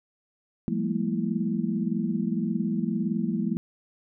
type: tone cluster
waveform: sine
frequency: 170.4 / 195.4 / 213 / 234.8 / 330.3 Hz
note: F3 / G3 / G#3 / A#3 / E4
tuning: -42 / -5 / +44 / +13 / +4 cents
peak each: -31 / -31 / -29 / -30 / -35 dBFS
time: 0.68-3.57 s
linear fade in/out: 0 ms
effects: none